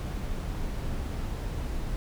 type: noise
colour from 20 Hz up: brown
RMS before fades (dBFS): -32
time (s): 0-1.96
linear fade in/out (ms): 0
effects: none

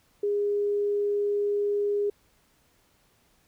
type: tone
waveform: sine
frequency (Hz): 409.4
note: G#4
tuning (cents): -25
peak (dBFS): -23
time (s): 0.23-2.1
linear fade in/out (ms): 5
effects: pink hiss -65 dBFS RMS until 3.47 s

